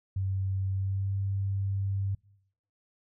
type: tone with pitch glide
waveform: sine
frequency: 96 to 98.07 Hz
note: G2 to G2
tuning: -36 to +1 cents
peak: -27 dBFS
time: 0.16-2.15 s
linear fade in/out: 5 ms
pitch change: +37 cents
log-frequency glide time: 0.72-1.14 s
effects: noise-tail reverb RT60 0.8 s tail -25 dB re dry